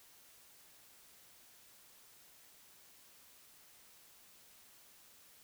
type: silence
effects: white hiss -62 dBFS RMS until 5.43 s